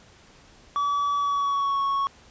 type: tone with pitch glide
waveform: triangle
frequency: 1145 to 1106.6 Hz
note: D6 to C#6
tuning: -44 to -3 cents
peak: -20 dBFS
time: 0.76-2.07 s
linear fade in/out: 0 ms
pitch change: -59 cents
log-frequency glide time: 1.17-1.81 s
effects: pink hiss -53 dBFS RMS until 2.3 s + resampled to 16000 Hz

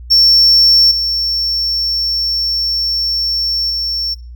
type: tone with level steps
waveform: triangle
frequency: 5440 Hz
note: F8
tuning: 46 cents flat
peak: -4 / -12 / -14 dBFS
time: 0.1-4.15 s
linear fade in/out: 20 ms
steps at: 0.91 / 3.7 s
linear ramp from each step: 5 ms
effects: noise-tail reverb RT60 0.3 s tail -19 dB re dry + added 60 Hz sine -29 dBFS peak until 4.35 s

